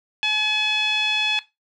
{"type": "tone with low-pass filter", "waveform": "5% pulse", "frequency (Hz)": 852, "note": "G#5", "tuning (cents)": 44, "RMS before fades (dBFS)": -22, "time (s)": [0.23, 1.39], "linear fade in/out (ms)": 0, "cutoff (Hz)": 3000, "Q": 6, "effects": ["noise-tail reverb RT60 0.2 s tail -17 dB re dry"]}